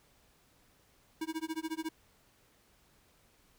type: tone with tremolo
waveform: square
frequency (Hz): 320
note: D#4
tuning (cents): +49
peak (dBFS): -33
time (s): 1.21-1.89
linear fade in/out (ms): 5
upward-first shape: sine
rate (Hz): 14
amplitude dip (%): 100
effects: pink hiss -67 dBFS RMS until 3.58 s